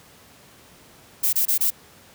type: noise bursts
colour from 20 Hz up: violet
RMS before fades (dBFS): -20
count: 4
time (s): 1.23-1.705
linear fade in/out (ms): 10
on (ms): 100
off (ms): 25
effects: pink hiss -50 dBFS RMS until 2.14 s + high-pass 80 Hz 12 dB/octave